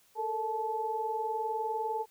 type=tone cluster; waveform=sine; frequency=436.2 / 456.1 / 869 Hz; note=A4 / A#4 / A5; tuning=-15 / -38 / -22 cents; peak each=-38 / -37 / -32 dBFS; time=0.15-2.06 s; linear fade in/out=50 ms; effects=white hiss -65 dBFS RMS until 2.1 s